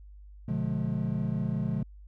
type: chord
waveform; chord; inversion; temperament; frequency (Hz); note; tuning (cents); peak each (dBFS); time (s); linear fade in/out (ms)
triangle; B diminished seventh; none; just; 123.47 / 148.16 / 177.8 / 213.4; B2 / D3 / F3 / Ab3; 0 / +16 / +31 / +47; -31; 0.48-1.83; 5
effects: added 50 Hz sine -46 dBFS peak until 2.07 s